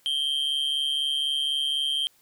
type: tone with amplitude modulation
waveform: triangle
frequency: 3160 Hz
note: G7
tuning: 13 cents sharp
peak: -19 dBFS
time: 0.06-2.07 s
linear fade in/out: 0 ms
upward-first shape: sine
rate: 144 Hz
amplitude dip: 70%
effects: white hiss -62 dBFS RMS until 2.21 s